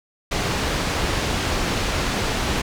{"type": "low-pass noise", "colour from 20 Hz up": "pink", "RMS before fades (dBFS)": -23, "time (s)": [0.31, 2.62], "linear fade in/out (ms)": 10, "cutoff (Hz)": 5800, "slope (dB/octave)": 12, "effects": []}